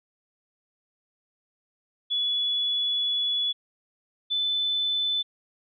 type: tone pair in turn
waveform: sine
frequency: 3410 / 3510 Hz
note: G#7 / A7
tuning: +45 / -5 cents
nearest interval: minor second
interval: 50 cents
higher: second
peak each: -23 dBFS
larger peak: neither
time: 2.1-3.53 / 4.3-5.23 s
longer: first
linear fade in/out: 20 ms
effects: none